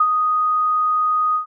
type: tone with ADSR envelope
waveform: sine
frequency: 1244.5 Hz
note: D#6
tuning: in tune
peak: -10 dBFS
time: 0-1.46 s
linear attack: 6 ms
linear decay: 52 ms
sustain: -5 dB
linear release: 110 ms
effects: none